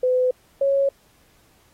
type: tone pair in turn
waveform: sine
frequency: 506 / 551.8 Hz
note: B4 / C#5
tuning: +42 / -8 cents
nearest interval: major second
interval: 150 cents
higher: second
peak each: -16 dBFS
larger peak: neither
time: 0.03-0.31 / 0.61-0.89 s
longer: neither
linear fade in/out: 5 ms
effects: pink hiss -59 dBFS RMS until 1.73 s + AAC 48 kbps